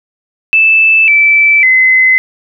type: tone with pitch steps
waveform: sine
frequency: 2634 / 2320 / 2043 Hz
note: E7 / D7 / C7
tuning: -2 / -22 / -42 cents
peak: -4 dBFS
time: 0.53-2.18 s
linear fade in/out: 0 ms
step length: 550 ms
effects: none